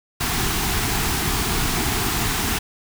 pink band-stop noise, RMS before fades -22 dBFS, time 0.2-2.59 s, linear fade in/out 10 ms, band 450 to 680 Hz, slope 96 dB/octave, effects none

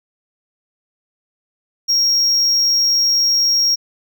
triangle tone, 5588 Hz, F8, in tune, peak -11 dBFS, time 1.88-3.76 s, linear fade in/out 20 ms, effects none

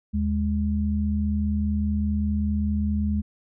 sine tone pair together, 77.58 / 207.7 Hz, D#2 / G#3, -4 / 0 cents, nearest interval octave + perfect fourth, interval 1704 cents, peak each -24 dBFS, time 0.13-3.22 s, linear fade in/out 20 ms, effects none

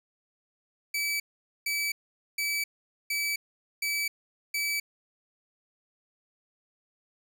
sawtooth tone bursts, 2299 Hz, D7, 37 cents flat, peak -24 dBFS, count 6, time 0.94-4.8 s, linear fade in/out 5 ms, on 260 ms, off 460 ms, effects none

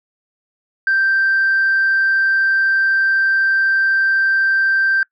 sine tone, 1568 Hz, G6, in tune, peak -11 dBFS, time 0.87-5.03 s, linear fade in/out 2 ms, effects noise-tail reverb RT60 0.1 s tail -24 dB re dry + tanh soft clip ceiling -9 dBFS

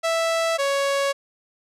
sawtooth tone pair in turn, 659.3 / 556.5 Hz, E5 / C#5, 0 / +7 cents, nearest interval minor third, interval 293 cents, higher first, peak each -16 dBFS, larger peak neither, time 0.03-0.58 / 0.58-1.13 s, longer neither, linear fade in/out 20 ms, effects low-pass 9000 Hz 12 dB/octave

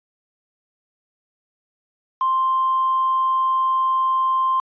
sine tone with quantisation, 1050 Hz, C6, 6 cents sharp, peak -16 dBFS, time 2.21-4.6 s, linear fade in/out 2 ms, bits 6, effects resampled to 11025 Hz

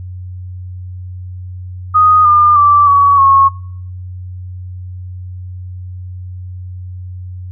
sine tone with pitch steps, 1243 / 1204.1 / 1166.5 / 1130 / 1094.7 Hz, D#6 / D6 / D6 / C#6 / C#6, -2 / +43 / -12 / +33 / -22 cents, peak -5 dBFS, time 1.94-3.49 s, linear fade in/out 20 ms, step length 310 ms, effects noise-tail reverb RT60 0.7 s tail -23 dB re dry + added 91 Hz sine -24 dBFS peak until 7.51 s

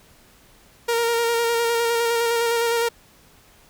sawtooth tone with vibrato, 466.2 Hz, A#4, in tune, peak -15 dBFS, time 0.88-2.89 s, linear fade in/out 10 ms, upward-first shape square, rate 9.8 Hz, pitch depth 18 cents each way, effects pink hiss -53 dBFS RMS until 3.69 s

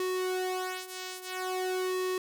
sawtooth tone with flanger, 370 Hz, F#4, in tune, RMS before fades -33 dBFS, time 0-2.18 s, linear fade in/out 2 ms, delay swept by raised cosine 1.3 to 2.8 ms, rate 0.48 Hz, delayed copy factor -0.75, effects none

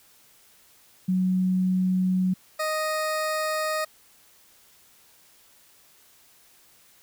sine / 20% pulse tone pair in turn, 185 / 622.3 Hz, F#3 / D#5, 0 / 0 cents, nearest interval octave + major sixth, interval 2100 cents, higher second, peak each -20 dBFS, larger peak neither, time 1.08-2.34 / 2.59-3.85 s, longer neither, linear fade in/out 10 ms, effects white hiss -57 dBFS RMS until 7.02 s

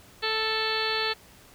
harmonic tone with a mistuned harmonic, 440 Hz, A4, in tune, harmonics 1 / 2 / 3 / 4 / 5 / 6 / 7 / 8 / 9 / 10, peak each -32 / -35 / -34 / -32 / -38 / -34 / -38 / -35 / -36 / -32 dBFS, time 0.22-1.14 s, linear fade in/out 20 ms, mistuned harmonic 8, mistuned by -24 cents, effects pink hiss -53 dBFS RMS until 1.54 s

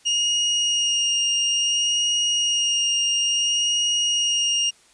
30% pulse tone with vibrato, 2849 Hz, F7, 34 cents sharp, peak -16 dBFS, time 0.05-4.71 s, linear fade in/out 20 ms, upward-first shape sine, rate 0.58 Hz, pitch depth 14 cents each way, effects white hiss -55 dBFS RMS until 4.93 s + resampled to 22050 Hz

